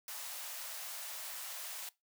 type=high-pass noise; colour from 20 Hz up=white; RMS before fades=-44 dBFS; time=0.08-1.89 s; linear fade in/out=2 ms; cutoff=550 Hz; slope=48 dB/octave; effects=noise-tail reverb RT60 0.2 s tail -20 dB re dry